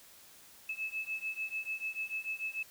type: beating tone pair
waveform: sine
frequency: 2600 / 2606.8 Hz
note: E7 / E7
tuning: -24 / -20 cents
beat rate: 6.8 Hz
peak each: -39 / -38 dBFS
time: 0.69-2.63 s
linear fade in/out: 5 ms
effects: white hiss -57 dBFS RMS until 2.7 s